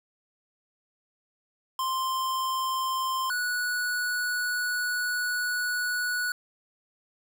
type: tone pair in turn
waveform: square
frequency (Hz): 1046.5 / 1470.6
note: C6 / F#6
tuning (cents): 0 / -11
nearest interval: tritone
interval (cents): 589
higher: second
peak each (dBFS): -27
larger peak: neither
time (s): 1.79-3.3 / 3.3-6.32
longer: second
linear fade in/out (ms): 2
effects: none